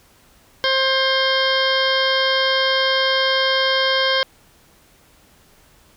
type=harmonic tone; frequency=530 Hz; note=C5; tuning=22 cents sharp; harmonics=1 / 2 / 3 / 4 / 6 / 7 / 8 / 9 / 10; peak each=-21 / -24 / -22 / -26 / -21 / -30 / -29 / -29 / -30 dBFS; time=0.64-4.23 s; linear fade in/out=0 ms; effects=pink hiss -53 dBFS RMS until 5.96 s